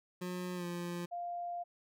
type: tone with pitch glide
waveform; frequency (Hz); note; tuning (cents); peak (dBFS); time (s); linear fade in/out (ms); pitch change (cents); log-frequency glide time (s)
25% pulse; 180.2 to 174.26; F#3 to F3; -45 to -4; -34; 0.21-1.06; 10; -59; 0.55-0.65
type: tone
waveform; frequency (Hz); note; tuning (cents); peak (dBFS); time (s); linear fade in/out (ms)
sine; 698.5; F5; 0; -37; 1.11-1.64; 20
effects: none